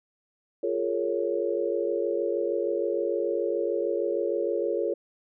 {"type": "chord", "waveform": "sine", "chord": "Bb minor seventh", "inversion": "second", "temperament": "equal with one note detuned", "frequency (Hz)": [349.2, 415.3, 461.9, 554.4], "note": ["F4", "Ab4", "Bb4", "Db5"], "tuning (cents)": [0, 0, -16, 0], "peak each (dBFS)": -30, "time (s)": [0.63, 4.94], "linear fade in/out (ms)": 5, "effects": []}